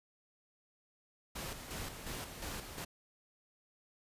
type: noise with tremolo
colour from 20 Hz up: pink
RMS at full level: -42 dBFS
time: 1.35-2.85 s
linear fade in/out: 10 ms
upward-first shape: square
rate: 2.8 Hz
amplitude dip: 50%
effects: resampled to 32000 Hz